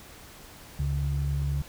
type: tone pair together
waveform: sine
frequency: 70 / 140 Hz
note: C#2 / C#3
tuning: +18 / +18 cents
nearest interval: octave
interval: 1200 cents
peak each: -27 dBFS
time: 0.79-1.62 s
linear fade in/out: 5 ms
effects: tanh soft clip ceiling -18 dBFS + pink hiss -48 dBFS RMS until 1.68 s